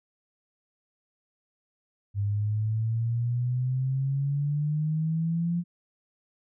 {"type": "exponential sweep", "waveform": "sine", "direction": "up", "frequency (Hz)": [100, 174.61], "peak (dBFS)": -24, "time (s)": [2.14, 5.64], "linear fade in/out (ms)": 50, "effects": []}